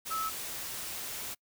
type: tone in noise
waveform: sine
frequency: 1300 Hz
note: E6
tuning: 24 cents flat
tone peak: -31 dBFS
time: 0.1-0.3 s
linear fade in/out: 20 ms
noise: white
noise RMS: -39 dBFS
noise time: 0.05-1.35 s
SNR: +5 dB
effects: noise-tail reverb RT60 0.1 s tail -26 dB re dry